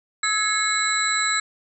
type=tone cluster; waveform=sine; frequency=1296 / 1676 / 2169 / 3993 / 7710 Hz; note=E6 / G#6 / C#7 / B7 / B8; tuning=-30 / +15 / -38 / +18 / -43 cents; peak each=-26 dBFS; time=0.23-1.4 s; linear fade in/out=5 ms; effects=none